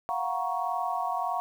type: chord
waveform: sine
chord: Gb major seventh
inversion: third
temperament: equal with one note detuned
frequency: 698.5 / 740 / 943.7 / 1108.7 Hz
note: F5 / Gb5 / Bb5 / Db6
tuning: 0 / 0 / +21 / 0 cents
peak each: -33 / -32 / -33 / -33 dBFS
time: 0.09-1.4 s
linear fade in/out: 0 ms
effects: 9-bit